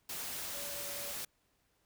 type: tone in noise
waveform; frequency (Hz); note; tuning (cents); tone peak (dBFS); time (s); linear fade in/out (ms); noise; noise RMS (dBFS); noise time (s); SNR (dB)
sine; 571; D5; -49; -48; 0.54-1.13; 5; white; -41; 0.09-1.25; -10
effects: pink hiss -75 dBFS RMS until 1.85 s